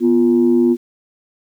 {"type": "tone pair together", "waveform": "sine", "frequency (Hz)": [245.2, 348.1], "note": ["B3", "F4"], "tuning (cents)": [-12, -6], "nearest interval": "tritone", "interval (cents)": 606, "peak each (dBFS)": -12, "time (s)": [0, 0.77], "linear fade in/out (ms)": 50, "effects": ["tanh soft clip ceiling -4 dBFS", "8-bit"]}